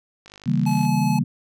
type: click train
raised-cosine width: 0.2 ms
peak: -26 dBFS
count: 31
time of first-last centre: 0.26-0.852 s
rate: 50.7 Hz
type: chord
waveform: sine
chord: C# diminished seventh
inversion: none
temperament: equal with one note detuned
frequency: 138.59 / 161.61 / 196 / 233.1 Hz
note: C#3 / E3 / G3 / Bb3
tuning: 0 / -34 / 0 / 0 cents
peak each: -23 dBFS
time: 0.46-1.24 s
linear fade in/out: 10 ms
type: tone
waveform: square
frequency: 856 Hz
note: A5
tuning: 48 cents flat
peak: -26 dBFS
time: 0.66-1.19 s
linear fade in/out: 5 ms
effects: none